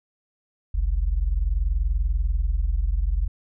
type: tone pair together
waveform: sine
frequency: 44.14 / 64.6 Hz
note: F1 / C2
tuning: +19 / -21 cents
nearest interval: perfect fifth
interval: 660 cents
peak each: -20 / -23 dBFS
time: 0.74-3.28 s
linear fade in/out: 10 ms
effects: tanh soft clip ceiling -15 dBFS